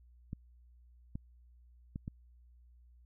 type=clicks; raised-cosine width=5 ms; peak=-27 dBFS; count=4; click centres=0.331 / 1.155 / 1.959 / 2.079 s; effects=added 60 Hz sine -58 dBFS peak until 3.05 s